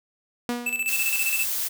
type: tone with exponential decay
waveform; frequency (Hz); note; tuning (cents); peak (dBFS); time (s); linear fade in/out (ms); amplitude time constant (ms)
sawtooth; 241.3; B3; -40; -19; 0.49-1; 0; 110
type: tone with tremolo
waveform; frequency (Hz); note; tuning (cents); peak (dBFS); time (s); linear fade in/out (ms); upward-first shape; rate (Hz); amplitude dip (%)
square; 2637; E7; 0; -23; 0.66-1.45; 5; square; 15; 65
type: noise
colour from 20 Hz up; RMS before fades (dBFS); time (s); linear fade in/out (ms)
blue; -27; 0.87-1.69; 20
effects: none